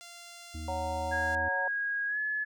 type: tone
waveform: 5% pulse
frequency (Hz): 692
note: F5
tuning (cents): -16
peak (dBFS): -35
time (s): 0.01-1.35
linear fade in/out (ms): 0
type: harmonic tone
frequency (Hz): 78.8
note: D#2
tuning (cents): +23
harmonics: 1 / 3 / 4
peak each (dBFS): -37 / -47 / -46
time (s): 0.54-1.49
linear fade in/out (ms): 10
type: chord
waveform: sine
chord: F# major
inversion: second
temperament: just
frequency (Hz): 555 / 740 / 925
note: C#5 / F#5 / A#5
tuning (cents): +2 / 0 / -14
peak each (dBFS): -36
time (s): 0.68-1.68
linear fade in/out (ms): 2
type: tone with pitch glide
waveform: sine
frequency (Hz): 1643 to 1710.8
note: G#6 to A6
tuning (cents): -19 to -49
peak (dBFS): -29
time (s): 1.11-2.45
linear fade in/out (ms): 20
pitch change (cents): +70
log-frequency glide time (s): 2.07-2.18
effects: none